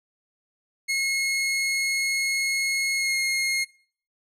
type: tone with pitch glide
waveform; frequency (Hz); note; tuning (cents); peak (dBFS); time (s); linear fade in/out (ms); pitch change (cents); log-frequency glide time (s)
sawtooth; 2167 to 2145; C#7 to C7; -40 to +42; -19; 0.88-3.65; 20; -18; 2.96-3.16
effects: noise-tail reverb RT60 0.5 s tail -21 dB re dry + low-pass 11000 Hz 12 dB/octave